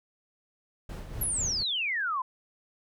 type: noise with tremolo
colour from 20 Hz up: brown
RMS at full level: -36 dBFS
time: 0.89-1.63 s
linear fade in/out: 5 ms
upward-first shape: sine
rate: 4.1 Hz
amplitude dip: 50%
type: exponential sweep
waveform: sine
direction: down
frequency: 11840 to 987.8 Hz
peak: -27 dBFS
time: 1.21-2.22 s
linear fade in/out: 5 ms
effects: none